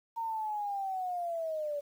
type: linear sweep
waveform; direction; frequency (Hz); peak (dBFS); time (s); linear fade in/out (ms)
sine; down; 924 to 571; -32; 0.16-1.81; 20
effects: 10-bit